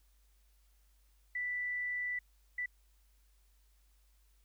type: tone bursts at uneven times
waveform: sine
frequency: 1975.5 Hz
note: B6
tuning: in tune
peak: -34 dBFS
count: 2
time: 1.35-2.19 / 2.58-2.66 s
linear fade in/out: 5 ms
effects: added 50 Hz sine -65 dBFS peak until 4.44 s + white hiss -75 dBFS RMS until 4.44 s